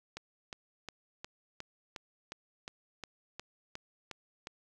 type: click train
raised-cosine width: 0.2 ms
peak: -24 dBFS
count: 13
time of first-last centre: 0.17-4.471 s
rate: 2.79 Hz
effects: none